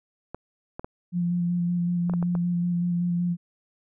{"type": "clicks", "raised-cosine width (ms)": 1, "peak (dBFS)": -20, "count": 7, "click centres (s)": [0.346, 0.795, 0.845, 2.097, 2.137, 2.227, 2.352]}
{"type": "tone with vibrato", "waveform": "sine", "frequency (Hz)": 174.61, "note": "F3", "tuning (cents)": 0, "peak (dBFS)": -22, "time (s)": [1.12, 3.37], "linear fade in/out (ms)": 50, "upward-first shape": "square", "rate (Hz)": 5.3, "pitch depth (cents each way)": 14}
{"effects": []}